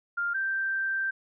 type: tone pair in turn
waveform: sine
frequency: 1400 / 1567.9 Hz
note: F6 / G6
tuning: +4 / 0 cents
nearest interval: major second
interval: 196 cents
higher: second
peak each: -26 dBFS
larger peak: neither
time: 0.17-0.34 / 0.34-1.11 s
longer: second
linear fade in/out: 10 ms
effects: none